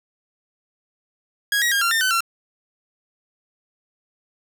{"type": "tone with pitch steps", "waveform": "sawtooth", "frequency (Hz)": [1649, 1903, 1617, 1378, 1807, 1517, 1359], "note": ["G#6", "A#6", "G#6", "F6", "A6", "F#6", "F6"], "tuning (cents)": [-13, 35, -47, -24, 46, 43, -48], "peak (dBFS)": -14, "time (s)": [1.52, 2.206], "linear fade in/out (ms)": 2, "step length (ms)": 98, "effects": []}